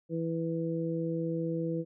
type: harmonic tone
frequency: 164.81 Hz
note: E3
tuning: in tune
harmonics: 1 / 2 / 3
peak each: -33 / -34 / -35 dBFS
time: 0.09-1.85 s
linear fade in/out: 50 ms
effects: none